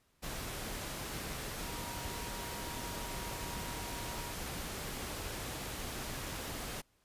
sine tone in noise, 950 Hz, A#5, 33 cents sharp, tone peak -48 dBFS, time 1.62-4.34 s, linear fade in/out 20 ms, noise pink, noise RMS -41 dBFS, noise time 0.22-6.82 s, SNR -10 dB, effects pink hiss -73 dBFS RMS until 7.04 s + resampled to 32000 Hz

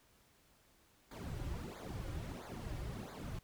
brown noise with flanger, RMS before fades -44 dBFS, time 1.11-3.39 s, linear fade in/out 5 ms, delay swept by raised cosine 0.35 to 4.65 ms, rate 1.5 Hz, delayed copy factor -0.95, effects pink hiss -69 dBFS RMS until 3.43 s

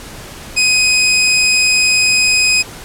20% pulse tone, 2510 Hz, D#7, 15 cents sharp, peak -5 dBFS, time 0.56-2.63 s, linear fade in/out 20 ms, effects pink hiss -32 dBFS RMS until 2.84 s + low-pass 12000 Hz 12 dB/octave

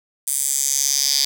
10% pulse tone with high-pass filter sweep, 138.59 Hz, C#3, in tune, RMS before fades -20 dBFS, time 0.27-1.25 s, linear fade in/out 5 ms, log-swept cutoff 9000 to 4700 Hz, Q 3.5, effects none

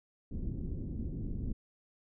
pink low-pass noise, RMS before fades -37 dBFS, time 0.31-1.53 s, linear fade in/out 10 ms, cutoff 290 Hz, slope 24 dB/octave, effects none

